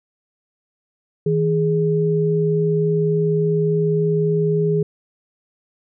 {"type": "tone pair together", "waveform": "sine", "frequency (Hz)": [160.4, 415.3], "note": ["E3", "G#4"], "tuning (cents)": [-47, 0], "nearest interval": "octave + major third", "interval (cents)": 1647, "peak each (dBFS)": -18, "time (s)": [1.26, 4.83], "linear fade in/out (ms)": 5, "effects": []}